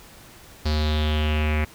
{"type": "tone with low-pass filter sweep", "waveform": "square", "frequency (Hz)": 76.3, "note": "D#2", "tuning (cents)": -33, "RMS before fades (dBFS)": -22, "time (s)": [0.65, 1.65], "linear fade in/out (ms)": 10, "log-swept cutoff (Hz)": [4600, 2200], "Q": 4.7, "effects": ["pink hiss -47 dBFS RMS until 1.74 s"]}